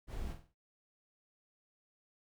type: noise with echo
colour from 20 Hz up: brown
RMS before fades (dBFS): -41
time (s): 0.07-0.36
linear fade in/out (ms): 50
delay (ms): 47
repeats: 4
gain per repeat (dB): -8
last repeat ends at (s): 0.548
effects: none